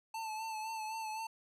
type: tone with vibrato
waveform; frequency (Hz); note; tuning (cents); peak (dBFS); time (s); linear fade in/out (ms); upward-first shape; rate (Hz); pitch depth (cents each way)
square; 880; A5; 0; -39; 0.14-1.27; 5; sine; 3.9; 38
effects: low-pass 12000 Hz 12 dB/octave